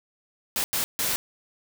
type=noise bursts at uneven times; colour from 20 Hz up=white; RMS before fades=-26 dBFS; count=3; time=0.56-0.64 / 0.73-0.84 / 0.99-1.16 s; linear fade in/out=0 ms; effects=none